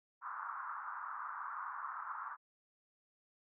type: band-pass noise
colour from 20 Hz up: pink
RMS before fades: -44 dBFS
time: 0.21-2.37 s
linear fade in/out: 50 ms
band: 1000 to 1400 Hz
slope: 48 dB/octave
effects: none